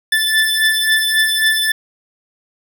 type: beating tone pair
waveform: 25% pulse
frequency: 1754 / 1757.7 Hz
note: A6 / A6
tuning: -6 / -2 cents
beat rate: 3.7 Hz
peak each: -11 / -13 dBFS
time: 0.12-1.72 s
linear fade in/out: 5 ms
effects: none